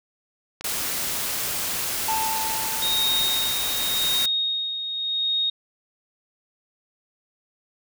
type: clicks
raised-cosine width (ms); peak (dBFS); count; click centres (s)
0.2; -18; 2; 0.61 / 4.246
type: noise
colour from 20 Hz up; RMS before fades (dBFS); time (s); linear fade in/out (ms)
white; -27; 0.64-4.26; 5
type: tone with exponential decay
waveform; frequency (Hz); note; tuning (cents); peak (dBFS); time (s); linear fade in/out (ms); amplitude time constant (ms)
triangle; 885; A5; +10; -20; 2.08-4.34; 5; 490
type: tone with tremolo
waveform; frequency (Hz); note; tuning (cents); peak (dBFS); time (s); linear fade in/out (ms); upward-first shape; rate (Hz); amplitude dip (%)
sine; 3728; A#7; -1; -20; 2.82-5.5; 5; sine; 0.87; 55
effects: none